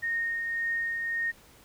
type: tone with tremolo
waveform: sine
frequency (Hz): 1850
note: A#6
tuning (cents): -14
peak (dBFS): -26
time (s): 0.02-1.32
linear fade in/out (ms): 20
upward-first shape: triangle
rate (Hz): 1.8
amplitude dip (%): 35
effects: pink hiss -56 dBFS RMS until 1.64 s